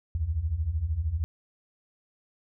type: beating tone pair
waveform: sine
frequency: 70.8 / 83.8 Hz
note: C#2 / E2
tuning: +37 / +29 cents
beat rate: 13 Hz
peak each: -31 / -27 dBFS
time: 0.15-1.24 s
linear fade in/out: 0 ms
effects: none